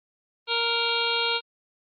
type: harmonic tone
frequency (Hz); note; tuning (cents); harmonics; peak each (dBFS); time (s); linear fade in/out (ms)
466.2; A#4; 0; 1 / 2 / 3 / 5 / 6 / 7 / 8 / 9; -31 / -31 / -31 / -31 / -31 / -31 / -31 / -31; 0.47-1.41; 50
effects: Opus 32 kbps